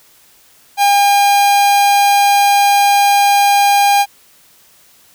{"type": "tone", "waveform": "45% pulse", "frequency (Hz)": 807, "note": "G#5", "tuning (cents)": -50, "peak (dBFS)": -8, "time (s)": [0.77, 4.06], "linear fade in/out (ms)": 50, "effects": ["white hiss -48 dBFS RMS until 5.14 s"]}